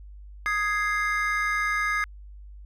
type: chord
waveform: triangle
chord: Ab major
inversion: second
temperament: equal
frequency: 1244.5 / 1661.2 / 2093 Hz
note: Eb6 / Ab6 / C7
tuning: 0 / 0 / 0 cents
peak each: -26 dBFS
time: 0.46-2.04 s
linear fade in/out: 0 ms
effects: added 50 Hz sine -41 dBFS peak until 2.65 s